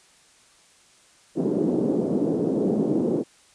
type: band-pass noise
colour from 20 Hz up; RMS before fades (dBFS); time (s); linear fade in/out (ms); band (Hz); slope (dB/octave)
white; -23; 1.35-3.24; 50; 180 to 410; 24
effects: white hiss -56 dBFS RMS until 3.54 s + resampled to 22050 Hz